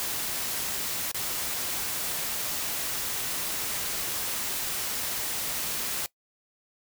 white noise with dropouts, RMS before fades -31 dBFS, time 0-6.06 s, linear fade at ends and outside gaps 0 ms, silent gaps 1.115-1.145 s, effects noise-tail reverb RT60 0.1 s tail -20 dB re dry

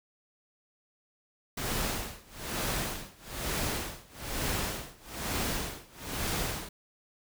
pink noise with tremolo, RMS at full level -31 dBFS, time 1.57-6.69 s, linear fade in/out 5 ms, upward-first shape sine, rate 1.1 Hz, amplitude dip 95%, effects none

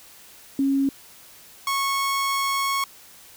sine / sawtooth tone pair in turn, 273.9 / 1100.4 Hz, C#4 / C#6, -21 / -13 cents, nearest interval 2 octaves, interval 2408 cents, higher second, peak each -18 dBFS, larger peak neither, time 0.59-0.89 / 1.67-2.84 s, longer second, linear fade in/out 2 ms, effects white hiss -48 dBFS RMS until 3.36 s

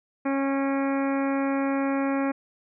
harmonic tone with a mistuned harmonic, 274.2 Hz, C#4, 19 cents flat, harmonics 1 / 2 / 3 / 4 / 5 / 6 / 7 / 8 / 9, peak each -24 / -30 / -34 / -36 / -38 / -40 / -41 / -42 / -43 dBFS, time 0.25-2.32 s, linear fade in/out 10 ms, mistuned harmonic 9, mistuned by -36 cents, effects none

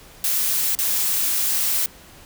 blue noise with dropouts, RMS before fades -21 dBFS, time 0.24-1.86 s, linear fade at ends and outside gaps 1 ms, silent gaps 0.751-0.788 s, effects pink hiss -46 dBFS RMS until 2.25 s

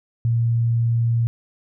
sine tone, 116.54 Hz, A#2, in tune, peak -16 dBFS, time 0.25-1.27 s, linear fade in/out 0 ms, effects none

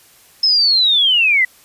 sine linear sweep, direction down, 5240 to 1955 Hz, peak -10 dBFS, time 0.43-1.45 s, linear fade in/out 5 ms, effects white hiss -48 dBFS RMS until 1.64 s + resampled to 32000 Hz

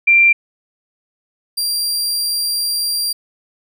sine / sawtooth tone pair in turn, 2367 / 4746 Hz, D7 / D8, +13 / +17 cents, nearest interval octave, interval 1204 cents, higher second, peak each -7 / -14 dBFS, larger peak first, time 0.07-0.33 / 1.57-3.13 s, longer second, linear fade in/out 10 ms, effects none

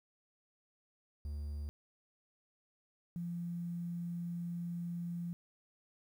triangle / sine tone pair in turn, 73.42 / 172.37 Hz, D2 / F3, 0 / -22 cents, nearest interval octave + minor third, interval 1478 cents, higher second, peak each -36 / -37 dBFS, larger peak first, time 1.25-1.69 / 3.16-5.33 s, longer second, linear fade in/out 0 ms, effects 11-bit

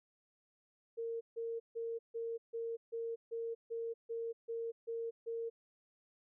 sine tone bursts, 460 Hz, A#4, 23 cents flat, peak -37 dBFS, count 12, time 0.97-5.5 s, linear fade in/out 20 ms, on 240 ms, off 150 ms, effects none

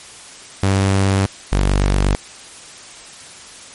sawtooth tone pair in turn, 97.3 / 48.47 Hz, G2 / G1, -12 / -19 cents, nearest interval octave, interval 1207 cents, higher first, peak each -9 dBFS, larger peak neither, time 0.63-1.26 / 1.52-2.15 s, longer neither, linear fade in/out 0 ms, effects white hiss -38 dBFS RMS until 3.74 s + MP3 48 kbps

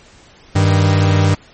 45% pulse tone pair together, 98 / 155.57 Hz, G2 / D#3, 0 / 0 cents, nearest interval minor sixth, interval 800 cents, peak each -11 / -16 dBFS, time 0.55-1.35 s, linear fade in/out 10 ms, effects pink hiss -45 dBFS RMS until 1.53 s + MP3 32 kbps

